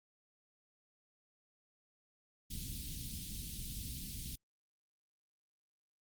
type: band-stop noise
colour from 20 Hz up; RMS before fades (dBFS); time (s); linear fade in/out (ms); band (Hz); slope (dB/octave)
pink; -43; 2.5-4.36; 10; 240 to 3300; 24
effects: Opus 32 kbps